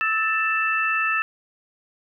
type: tone cluster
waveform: sine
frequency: 1305 / 1769 / 2651 Hz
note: E6 / A6 / E7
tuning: -18 / +9 / +9 cents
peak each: -24 dBFS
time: 0.01-1.22 s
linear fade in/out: 0 ms
effects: none